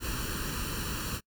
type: noise with comb filter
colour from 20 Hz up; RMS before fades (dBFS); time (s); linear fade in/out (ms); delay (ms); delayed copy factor
pink; -34; 0-1.21; 50; 0.7; +0.75
effects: noise-tail reverb RT60 0.1 s tail -26 dB re dry